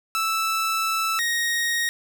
sawtooth tone pair in turn, 1318.5 / 1871.8 Hz, E6 / A#6, 0 / +7 cents, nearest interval tritone, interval 607 cents, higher second, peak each -18 dBFS, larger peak neither, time 0.15-1.19 / 1.19-1.89 s, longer first, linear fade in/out 0 ms, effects none

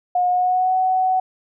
sine tone with pitch glide, 720 to 747.5 Hz, F#5 to F#5, -47 to +17 cents, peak -15 dBFS, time 0.15-1.2 s, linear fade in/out 5 ms, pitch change +64 cents, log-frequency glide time 0.29-0.75 s, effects none

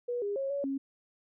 sine tone with pitch steps, 485.2 / 406.4 / 544 / 563 / 272.9 Hz, B4 / G#4 / C#5 / C#5 / C#4, -31 / -38 / -33 / +27 / -27 cents, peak -30 dBFS, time 0.08-0.78 s, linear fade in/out 10 ms, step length 140 ms, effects none

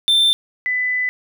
triangle / sine tone pair in turn, 3563 / 1999.7 Hz, A7 / B6, +21 / +21 cents, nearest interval minor seventh, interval 1000 cents, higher first, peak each -10 / -17 dBFS, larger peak first, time 0.08-0.33 / 0.66-1.09 s, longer second, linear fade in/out 0 ms, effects none

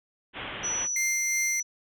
white low-pass noise, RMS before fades -37 dBFS, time 0.33-0.88 s, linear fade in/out 50 ms, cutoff 3400 Hz, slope 96 dB/octave
sine tone, 5920 Hz, F#8, in tune, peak -27 dBFS, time 0.63-1.63 s, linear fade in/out 20 ms
45% pulse tone with tremolo, 2100 Hz, C7, 6 cents sharp, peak -26 dBFS, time 0.96-1.6 s, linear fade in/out 2 ms, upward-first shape sine, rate 2.8 Hz, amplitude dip 30%
effects none

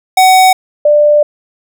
square / sine tone pair in turn, 750 / 592.9 Hz, F#5 / D5, +23 / +16 cents, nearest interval major third, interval 407 cents, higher first, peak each -4 dBFS, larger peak neither, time 0.17-0.53 / 0.85-1.23 s, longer second, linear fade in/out 5 ms, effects none

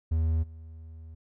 triangle tone with level steps, 80.4 Hz, E2, 43 cents flat, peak -21 / -40 dBFS, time 0.11-1.15 s, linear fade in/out 10 ms, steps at 0.42 s, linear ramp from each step 20 ms, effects none

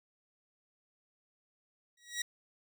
15% pulse tone with exponential growth, 1911 Hz, A#6, 43 cents sharp, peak -24 dBFS, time 1.97-2.22 s, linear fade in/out 5 ms, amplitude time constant 53 ms, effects none

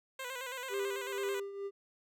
10% pulse tone with vibrato, 511 Hz, C5, 41 cents flat, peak -31 dBFS, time 0.19-1.4 s, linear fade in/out 5 ms, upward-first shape square, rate 9.1 Hz, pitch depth 62 cents each way
triangle tone with tremolo, 397.8 Hz, G4, 25 cents sharp, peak -30 dBFS, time 0.69-1.71 s, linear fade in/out 50 ms, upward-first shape triangle, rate 2.1 Hz, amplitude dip 75%
effects none

